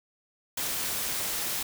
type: noise with amplitude modulation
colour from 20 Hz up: white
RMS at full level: -29 dBFS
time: 0.57-1.63 s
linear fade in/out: 5 ms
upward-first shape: sine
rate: 275 Hz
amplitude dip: 45%
effects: none